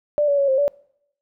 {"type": "tone with pitch steps", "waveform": "sine", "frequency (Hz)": [590, 569, 558, 530, 574], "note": ["D5", "C#5", "C#5", "C5", "D5"], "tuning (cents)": [8, 45, 11, 22, -40], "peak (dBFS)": -15, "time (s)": [0.18, 0.68], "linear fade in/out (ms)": 0, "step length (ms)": 100, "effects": ["noise-tail reverb RT60 0.7 s tail -25 dB re dry"]}